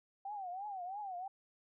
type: tone with vibrato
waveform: sine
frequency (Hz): 770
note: G5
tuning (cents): -31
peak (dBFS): -40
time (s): 0.25-1.28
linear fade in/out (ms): 5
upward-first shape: triangle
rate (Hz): 3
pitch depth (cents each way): 180
effects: none